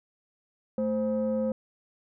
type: tone pair together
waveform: sine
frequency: 220 / 523.3 Hz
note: A3 / C5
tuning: 0 / 0 cents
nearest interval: octave + minor third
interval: 1500 cents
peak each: -26 dBFS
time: 0.78-1.52 s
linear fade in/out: 2 ms
effects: tanh soft clip ceiling -21 dBFS